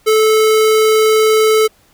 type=tone; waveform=square; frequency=435.5 Hz; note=A4; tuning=18 cents flat; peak=-9 dBFS; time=0.06-1.68 s; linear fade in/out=20 ms; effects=pink hiss -52 dBFS RMS until 1.93 s